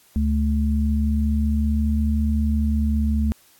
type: tone pair together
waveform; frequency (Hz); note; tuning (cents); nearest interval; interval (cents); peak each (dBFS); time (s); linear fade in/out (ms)
sine; 72.75 / 218; D2 / A3; -16 / -16; octave + perfect fifth; 1900; -19 / -22; 0.16-3.32; 0
effects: white hiss -55 dBFS RMS until 3.59 s + AAC 64 kbps